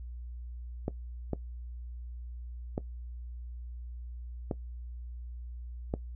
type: clicks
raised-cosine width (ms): 2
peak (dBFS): -17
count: 5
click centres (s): 0.881 / 1.333 / 2.779 / 4.512 / 5.939
effects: noise-tail reverb RT60 0.1 s tail -18 dB re dry + added 60 Hz sine -39 dBFS peak until 6.15 s